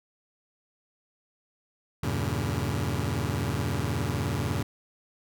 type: chord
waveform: sawtooth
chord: E diminished seventh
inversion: none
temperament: just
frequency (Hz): 82.41 / 98.89 / 118.67 / 142.4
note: E2 / G2 / Bb2 / Db3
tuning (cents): 0 / +16 / +31 / +47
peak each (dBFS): -29 / -28 / -28 / -28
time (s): 2.03-4.63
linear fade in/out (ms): 5
effects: none